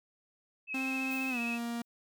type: tone with vibrato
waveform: sine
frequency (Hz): 2582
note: E7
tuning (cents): -37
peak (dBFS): -34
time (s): 0.67-1.59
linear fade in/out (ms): 50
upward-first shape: triangle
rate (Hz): 15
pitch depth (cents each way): 37
type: tone with pitch glide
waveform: 45% pulse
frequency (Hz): 263.9 to 235.1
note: C4 to A#3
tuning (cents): +15 to +15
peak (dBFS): -34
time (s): 0.74-1.82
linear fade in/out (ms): 5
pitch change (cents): -200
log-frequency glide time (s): 1.29-1.39
type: noise with exponential decay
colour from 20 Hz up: violet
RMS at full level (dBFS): -47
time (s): 1.11-1.85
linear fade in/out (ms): 1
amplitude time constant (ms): 160
effects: none